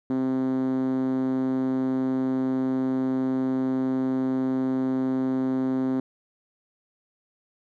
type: tone with band-pass filter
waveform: 5% pulse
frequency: 130.81 Hz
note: C3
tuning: in tune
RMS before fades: -25 dBFS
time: 0.1-6 s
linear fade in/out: 2 ms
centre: 260 Hz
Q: 4.1
effects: none